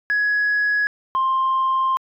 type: tone pair in turn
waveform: sine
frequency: 1676 / 1053.9 Hz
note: G#6 / C6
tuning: +15 / +12 cents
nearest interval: minor sixth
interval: 803 cents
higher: first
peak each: -15 dBFS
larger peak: neither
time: 0.1-0.87 / 1.15-1.97 s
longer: second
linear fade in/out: 0 ms
effects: tanh soft clip ceiling -14 dBFS